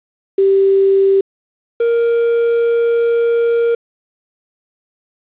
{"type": "tone pair in turn", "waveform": ["sine", "triangle"], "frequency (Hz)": [389.8, 467], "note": ["G4", "A#4"], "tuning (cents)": [-10, 3], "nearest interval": "minor third", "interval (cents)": 313, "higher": "second", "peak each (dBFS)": [-8, -9], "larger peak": "first", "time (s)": [[0.38, 1.21], [1.8, 3.75]], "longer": "second", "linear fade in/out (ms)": 5, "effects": ["resampled to 8000 Hz", "7-bit"]}